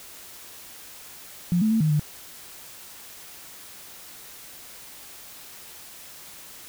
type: tone with pitch steps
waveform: sine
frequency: 175.3 / 217.7 / 223.4 / 154.9 / 149.4 Hz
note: F3 / A3 / A3 / D#3 / D3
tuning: +7 / -18 / +27 / -7 / +30 cents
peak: -18 dBFS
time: 1.52-1.995 s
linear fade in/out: 0 ms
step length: 95 ms
effects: white hiss -44 dBFS RMS until 6.68 s